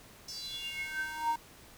square tone with high-pass filter sweep, 311.1 Hz, D#4, in tune, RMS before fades -37 dBFS, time 0.28-1.36 s, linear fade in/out 5 ms, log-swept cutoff 5500 to 820 Hz, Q 9.4, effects pink hiss -55 dBFS RMS until 1.77 s

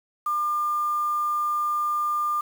sine tone with quantisation, 1200 Hz, D6, 37 cents sharp, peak -22 dBFS, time 0.26-2.41 s, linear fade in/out 5 ms, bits 7, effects none

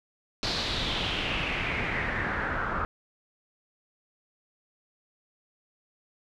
pink noise with low-pass filter sweep, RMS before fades -30 dBFS, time 0.43-2.85 s, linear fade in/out 0 ms, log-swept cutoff 4500 to 1300 Hz, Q 4, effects none

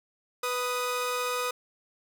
sawtooth tone pair together, 494.6 / 1244.5 Hz, B4 / D#6, +3 / 0 cents, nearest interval octave + major third, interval 1597 cents, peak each -27 dBFS, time 0.43-1.51 s, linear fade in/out 5 ms, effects none

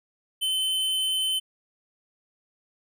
square tone, 3061 Hz, G7, 42 cents flat, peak -24 dBFS, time 0.41-1.4 s, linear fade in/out 20 ms, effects none

